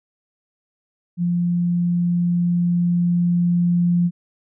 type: tone with level ramp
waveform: sine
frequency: 174.3 Hz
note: F3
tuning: 3 cents flat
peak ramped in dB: -17 to -14 dBFS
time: 1.17-4.11 s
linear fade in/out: 50 ms
effects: none